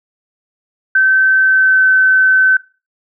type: tone with pitch glide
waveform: sine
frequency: 1541 to 1527.7 Hz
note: G6 to G6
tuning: -30 to -45 cents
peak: -7 dBFS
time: 0.95-2.57 s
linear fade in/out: 5 ms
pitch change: -15 cents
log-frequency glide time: 1.42-1.86 s
effects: noise-tail reverb RT60 0.3 s tail -19 dB re dry